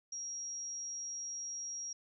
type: tone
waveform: sine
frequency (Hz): 5650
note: F8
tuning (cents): +19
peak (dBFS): -39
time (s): 0.12-1.93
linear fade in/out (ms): 5
effects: none